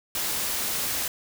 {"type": "noise", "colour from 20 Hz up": "white", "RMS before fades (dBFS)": -28, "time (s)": [0.15, 1.08], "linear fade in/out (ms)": 2, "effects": []}